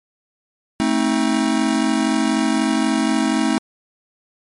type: chord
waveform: square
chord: A diminished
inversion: none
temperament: just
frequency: 220 / 264 / 316.8 Hz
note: A3 / C4 / Eb4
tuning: 0 / +16 / +31 cents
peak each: -21 dBFS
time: 0.8-3.58 s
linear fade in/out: 0 ms
effects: MP3 48 kbps